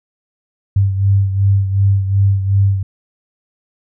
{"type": "beating tone pair", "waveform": "sine", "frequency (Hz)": [98, 100.7], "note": ["G2", "G2"], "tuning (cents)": [0, 47], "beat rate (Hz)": 2.7, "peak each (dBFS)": [-11, -18], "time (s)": [0.76, 2.83], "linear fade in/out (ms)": 5, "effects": []}